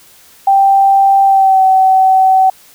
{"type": "tone with pitch glide", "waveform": "sine", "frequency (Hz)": [784, 759.9], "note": ["G5", "F#5"], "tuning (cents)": [0, 46], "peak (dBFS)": -5, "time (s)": [0.47, 2.5], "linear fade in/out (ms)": 5, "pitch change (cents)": -54, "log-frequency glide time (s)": [1.25, 1.63], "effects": ["white hiss -43 dBFS RMS until 2.74 s"]}